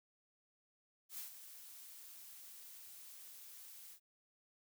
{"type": "noise with ADSR envelope", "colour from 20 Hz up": "blue", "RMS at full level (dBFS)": -45, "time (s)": [1.09, 4], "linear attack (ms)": 92, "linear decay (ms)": 120, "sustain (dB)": -10, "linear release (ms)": 80, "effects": []}